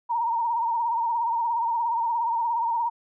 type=tone with vibrato; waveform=sine; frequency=931 Hz; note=A#5; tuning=2 cents flat; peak=-22 dBFS; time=0.09-2.9 s; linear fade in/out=20 ms; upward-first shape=triangle; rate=17 Hz; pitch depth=73 cents each way; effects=none